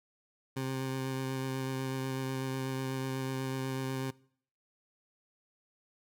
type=tone with vibrato; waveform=20% pulse; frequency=132.2 Hz; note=C3; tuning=18 cents sharp; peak=-28 dBFS; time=0.56-4.11 s; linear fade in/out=10 ms; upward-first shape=sine; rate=8.1 Hz; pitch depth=13 cents each way; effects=noise-tail reverb RT60 0.6 s tail -23 dB re dry